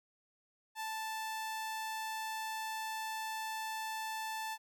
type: tone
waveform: sawtooth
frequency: 880 Hz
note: A5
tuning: in tune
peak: -34 dBFS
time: 0.75-4.58 s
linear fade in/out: 50 ms
effects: none